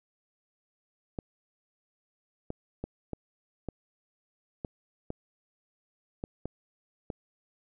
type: clicks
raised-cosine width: 2 ms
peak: -21 dBFS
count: 10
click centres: 1.188 / 2.504 / 2.84 / 3.133 / 3.687 / 4.648 / 5.104 / 6.239 / 6.456 / 7.102 s
effects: none